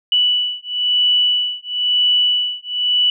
sine beating tone pair, 2960 / 2961 Hz, F#7 / F#7, 0 / +1 cents, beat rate 1 Hz, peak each -17 dBFS, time 0.12-3.1 s, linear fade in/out 2 ms, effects none

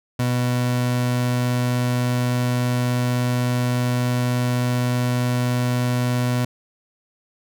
30% pulse tone, 123.47 Hz, B2, in tune, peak -16 dBFS, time 0.19-6.45 s, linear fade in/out 5 ms, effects none

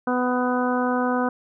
harmonic tone, 249.4 Hz, B3, 17 cents sharp, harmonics 1 / 2 / 3 / 4 / 5 / 6, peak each -23 / -26 / -28 / -29 / -30 / -31 dBFS, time 0.07-1.29 s, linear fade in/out 5 ms, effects none

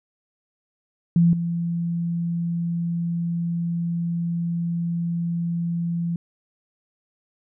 sine tone with level steps, 170 Hz, F3, 46 cents flat, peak -13 / -22 dBFS, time 1.16-6.16 s, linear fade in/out 2 ms, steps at 1.33 s, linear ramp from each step 2 ms, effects none

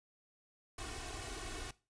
pink noise with comb filter, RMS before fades -44 dBFS, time 0.78-1.71 s, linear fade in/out 5 ms, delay 2.7 ms, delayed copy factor +0.95, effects noise-tail reverb RT60 0.3 s tail -19 dB re dry + resampled to 22050 Hz

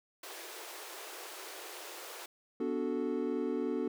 pink high-pass noise, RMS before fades -46 dBFS, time 0.23-2.26 s, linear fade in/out 5 ms, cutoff 330 Hz, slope 96 dB/octave
triangle chord, B minor seventh, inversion none, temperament equal with one note detuned, 246.9 / 290 / 370 / 440 Hz, B3 / D4 / F#4 / A4, 0 / -22 / 0 / 0 cents, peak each -35 dBFS, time 2.6-3.88 s, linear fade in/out 5 ms
effects none

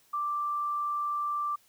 sine tone, 1176 Hz, D6, 2 cents sharp, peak -28 dBFS, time 0.13-1.56 s, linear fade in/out 10 ms, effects white hiss -64 dBFS RMS until 1.68 s

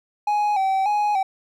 triangle tone with vibrato, 801 Hz, G5, 37 cents sharp, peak -16 dBFS, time 0.27-1.23 s, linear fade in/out 5 ms, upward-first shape square, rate 1.7 Hz, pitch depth 69 cents each way, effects none

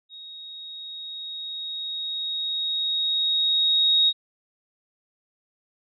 sine tone with level ramp, 3763 Hz, A#7, 16 cents sharp, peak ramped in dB -39 to -15 dBFS, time 0.09-4.13 s, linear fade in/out 50 ms, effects none

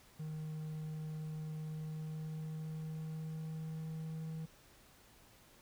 triangle tone with pitch glide, 155.56 to 159.66 Hz, D#3 to D#3, 0 to +45 cents, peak -38 dBFS, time 0.19-4.46 s, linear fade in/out 10 ms, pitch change +45 cents, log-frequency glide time 1.63-4.31 s, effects pink hiss -63 dBFS RMS until 5.61 s

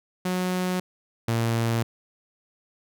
sawtooth tone pair in turn, 182.7 / 115.31 Hz, F#3 / A#2, -22 / -18 cents, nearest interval minor sixth, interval 796 cents, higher first, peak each -20 / -18 dBFS, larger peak second, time 0.25-0.8 / 1.28-1.83 s, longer neither, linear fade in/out 5 ms, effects none

